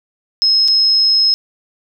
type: tone with dropouts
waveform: sine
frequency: 5160 Hz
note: E8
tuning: 38 cents flat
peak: -9 dBFS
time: 0.42-1.34 s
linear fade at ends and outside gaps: 0 ms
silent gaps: 0.678-0.683 s
effects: none